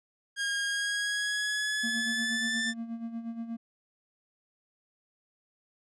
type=tone with pitch glide; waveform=sawtooth; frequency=1625 to 1772.1 Hz; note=G#6 to A6; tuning=-38 to +12 cents; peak=-25 dBFS; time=0.36-2.74 s; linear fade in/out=50 ms; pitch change=+150 cents; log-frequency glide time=0.66-2.63 s
type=tone with tremolo; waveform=triangle; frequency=230.1 Hz; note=A#3; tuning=22 cents flat; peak=-30 dBFS; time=1.83-3.57 s; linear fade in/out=10 ms; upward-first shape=sine; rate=8.4 Hz; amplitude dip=65%
effects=resampled to 22050 Hz